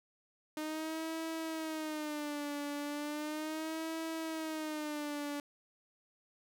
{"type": "tone with vibrato", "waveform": "sawtooth", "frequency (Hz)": 306.1, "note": "D#4", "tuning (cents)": -28, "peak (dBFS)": -33, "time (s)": [0.57, 5.4], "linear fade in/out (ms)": 2, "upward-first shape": "sine", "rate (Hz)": 0.36, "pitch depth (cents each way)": 100, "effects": []}